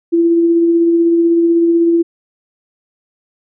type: tone with tremolo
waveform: sine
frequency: 336.9 Hz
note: E4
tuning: 38 cents sharp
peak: -7 dBFS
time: 0.12-2.03 s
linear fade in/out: 20 ms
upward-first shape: sine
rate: 16 Hz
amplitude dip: 25%
effects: none